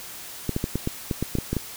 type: clicks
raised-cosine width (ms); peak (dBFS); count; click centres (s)
3; -11; 11; 0.493 / 0.564 / 0.641 / 0.756 / 0.874 / 1.112 / 1.226 / 1.353 / 1.386 / 1.53 / 1.567
effects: white hiss -39 dBFS RMS until 1.76 s